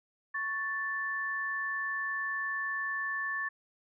sine tone pair together, 1108.7 / 1760 Hz, C#6 / A6, 0 / 0 cents, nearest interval minor sixth, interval 800 cents, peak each -38 / -32 dBFS, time 0.34-3.49 s, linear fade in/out 10 ms, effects none

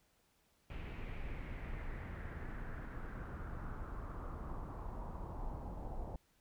brown noise with low-pass filter sweep, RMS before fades -44 dBFS, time 0.7-6.16 s, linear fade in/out 2 ms, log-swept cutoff 2600 to 780 Hz, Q 3.2, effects pink hiss -74 dBFS RMS until 6.4 s

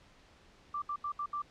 sine tone bursts at uneven times, 1174.7 Hz, D6, in tune, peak -33 dBFS, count 5, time 0.74-0.82 / 0.89-0.96 / 1.04-1.12 / 1.19-1.26 / 1.33-1.42 s, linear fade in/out 5 ms, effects pink hiss -61 dBFS RMS until 1.5 s + low-pass 5000 Hz 12 dB/octave

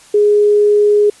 sine tone, 415.3 Hz, G#4, in tune, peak -7 dBFS, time 0.14-1.1 s, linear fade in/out 5 ms, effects white hiss -43 dBFS RMS until 1.2 s + resampled to 24000 Hz

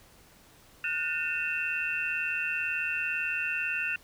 sine tone cluster, 1447 / 1527 / 1803 / 2542 / 2700 Hz, F#6 / G6 / A6 / D#7 / E7, -39 / -46 / +42 / +36 / +41 cents, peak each -35 / -38 / -38 / -36 / -31 dBFS, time 0.84-3.96 s, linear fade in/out 2 ms, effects pink hiss -57 dBFS RMS until 4.03 s

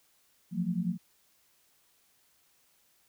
sine tone cluster, 171.2 / 181.8 / 226 Hz, F3 / F#3 / A3, -34 / -30 / +47 cents, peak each -33 / -31 / -36 dBFS, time 0.51-0.98 s, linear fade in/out 50 ms, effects white hiss -68 dBFS RMS until 3.08 s

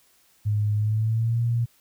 sine tone with pitch glide, 104.9 to 117.75 Hz, G#2 to A#2, +18 to +18 cents, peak -20 dBFS, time 0.45-1.66 s, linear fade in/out 20 ms, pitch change +200 cents, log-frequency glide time 0.75-1.42 s, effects white hiss -61 dBFS RMS until 1.8 s

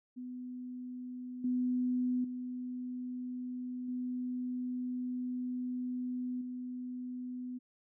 sine tone with level steps, 250 Hz, B3, 21 cents sharp, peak -40 / -29 / -37 / -34 / -38 dBFS, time 0.16-7.59 s, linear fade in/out 20 ms, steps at 1.44 / 2.24 / 3.88 / 6.41 s, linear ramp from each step 5 ms, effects none

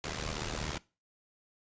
pink noise with amplitude modulation, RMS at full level -33 dBFS, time 0.04-0.78 s, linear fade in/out 0 ms, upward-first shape sine, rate 76.9 Hz, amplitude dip 85%, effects noise-tail reverb RT60 0.3 s tail -21 dB re dry + resampled to 16000 Hz

